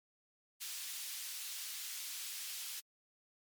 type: high-pass noise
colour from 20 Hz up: pink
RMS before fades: -44 dBFS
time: 0.6-2.81 s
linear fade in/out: 20 ms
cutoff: 3300 Hz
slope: 12 dB/octave
effects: MP3 96 kbps